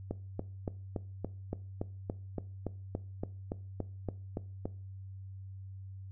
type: click train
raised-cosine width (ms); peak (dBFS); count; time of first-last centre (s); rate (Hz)
2; -21; 17; 0.11-4.655; 3.52
effects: noise-tail reverb RT60 0.4 s tail -19 dB re dry + added 96 Hz sine -43 dBFS peak until 6.11 s